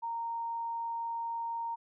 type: tone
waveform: sine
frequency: 926 Hz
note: A#5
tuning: 12 cents flat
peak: -33 dBFS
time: 0.02-1.76 s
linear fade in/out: 20 ms
effects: none